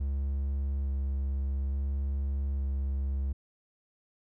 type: tone with vibrato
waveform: triangle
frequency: 68.6 Hz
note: C#2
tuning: 17 cents flat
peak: -26 dBFS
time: 0-3.33 s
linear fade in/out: 10 ms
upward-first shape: square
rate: 0.58 Hz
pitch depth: 12 cents each way
effects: none